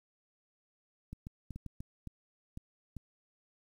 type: clicks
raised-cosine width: 5 ms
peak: -30 dBFS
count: 9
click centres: 1.13 / 1.269 / 1.507 / 1.56 / 1.663 / 1.805 / 2.073 / 2.574 / 2.967 s
effects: 10-bit